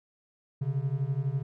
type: beating tone pair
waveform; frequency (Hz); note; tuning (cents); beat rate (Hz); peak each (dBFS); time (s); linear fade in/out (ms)
triangle; 130.81 / 142.81; C3 / D3; 0 / -48; 12; -28; 0.61-1.43; 10
effects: none